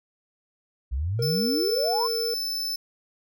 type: exponential sweep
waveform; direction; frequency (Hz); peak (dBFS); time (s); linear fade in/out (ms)
sine; up; 58.27 to 1108.7; -24; 0.91-2.08; 20
type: tone with vibrato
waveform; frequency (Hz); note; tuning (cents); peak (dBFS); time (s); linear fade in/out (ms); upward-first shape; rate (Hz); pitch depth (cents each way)
triangle; 465; A#4; -4; -25; 1.19-2.34; 2; triangle; 1.8; 23
type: tone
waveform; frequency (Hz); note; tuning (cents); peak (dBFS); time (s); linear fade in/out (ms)
45% pulse; 5274; E8; 0; -27; 1.22-2.76; 5
effects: none